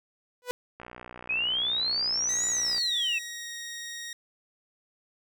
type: tone with exponential growth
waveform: sawtooth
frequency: 493.9 Hz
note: B4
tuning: in tune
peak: -21 dBFS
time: 0.42-0.51 s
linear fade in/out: 0 ms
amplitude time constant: 18 ms
type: click train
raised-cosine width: 0.5 ms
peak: -27 dBFS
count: 122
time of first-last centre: 0.8-2.78 s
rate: 61.1 Hz
type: exponential two-way sweep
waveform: sine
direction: up then down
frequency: 2489 to 7100 to 2562 Hz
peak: -25 dBFS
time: 1.29-3.19 s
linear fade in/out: 10 ms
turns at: 2.47 s
type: tone with pitch glide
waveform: 15% pulse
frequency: 1931 to 1877.1 Hz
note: B6 to A#6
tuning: -39 to +12 cents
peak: -30 dBFS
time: 2.29-4.13 s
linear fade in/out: 2 ms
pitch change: -49 cents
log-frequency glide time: 2.62-3.49 s
effects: none